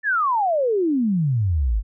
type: exponential sweep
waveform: sine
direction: down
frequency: 1800 to 46.17 Hz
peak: -17 dBFS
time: 0.03-1.83 s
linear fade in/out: 50 ms
effects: none